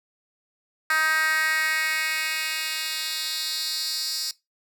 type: tone with high-pass filter sweep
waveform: 10% pulse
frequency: 314.8 Hz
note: D#4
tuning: 20 cents sharp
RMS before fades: -26 dBFS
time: 0.9-4.31 s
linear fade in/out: 2 ms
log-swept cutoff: 1500 to 5100 Hz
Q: 2.8
effects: noise-tail reverb RT60 0.2 s tail -20 dB re dry